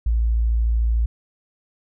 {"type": "tone", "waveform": "sine", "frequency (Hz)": 56.8, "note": "A#1", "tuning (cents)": -44, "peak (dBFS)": -16, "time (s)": [0.06, 1.06], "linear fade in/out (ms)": 5, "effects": []}